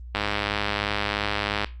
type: click train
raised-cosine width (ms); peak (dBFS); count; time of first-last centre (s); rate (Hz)
0.3; -8; 155; 0.15-1.645; 103
effects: added 60 Hz sine -36 dBFS peak until 1.8 s + Opus 32 kbps